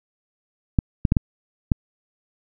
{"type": "clicks", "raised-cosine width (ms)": 5, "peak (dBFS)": -4, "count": 5, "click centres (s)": [0.788, 1.052, 1.121, 1.168, 1.718], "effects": []}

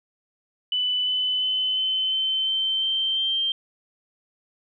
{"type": "tone with pitch steps", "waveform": "sine", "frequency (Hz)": [2990, 3013, 3035, 3058, 3081, 3104, 3128, 3151], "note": ["F#7", "F#7", "F#7", "G7", "G7", "G7", "G7", "G7"], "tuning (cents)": [17, 31, 43, -44, -31, -18, -4, 8], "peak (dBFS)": -21, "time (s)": [0.72, 3.52], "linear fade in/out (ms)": 2, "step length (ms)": 350, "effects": []}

